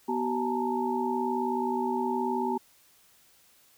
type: tone cluster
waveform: sine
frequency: 245.3 / 379.5 / 856 / 915 Hz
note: B3 / F#4 / A5 / A#5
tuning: -12 / +44 / -48 / -32 cents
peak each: -31 / -31 / -33 / -32 dBFS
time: 0.08-2.58 s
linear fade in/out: 10 ms
effects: white hiss -61 dBFS RMS until 3.77 s